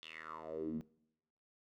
10% pulse tone with band-pass filter sweep, 79.6 Hz, D#2, 40 cents sharp, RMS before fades -44 dBFS, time 0.03-0.81 s, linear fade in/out 0 ms, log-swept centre 3400 to 190 Hz, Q 6.5, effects noise-tail reverb RT60 0.8 s tail -21 dB re dry

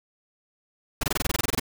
pink noise bursts, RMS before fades -24 dBFS, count 13, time 1.01-1.598 s, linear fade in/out 5 ms, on 24 ms, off 23 ms, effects none

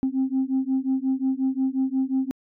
sine beating tone pair, 261.6 / 267.2 Hz, C4 / C4, 0 / +36 cents, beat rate 5.6 Hz, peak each -23 dBFS, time 0.03-2.31 s, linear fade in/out 0 ms, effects tanh soft clip ceiling -16 dBFS

